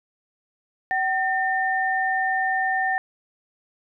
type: tone pair together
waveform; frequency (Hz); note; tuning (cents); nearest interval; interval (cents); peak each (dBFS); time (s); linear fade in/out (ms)
sine; 761 / 1810; F#5 / A6; +48 / +48; octave + minor third; 1500; -23; 0.91-2.98; 0
effects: none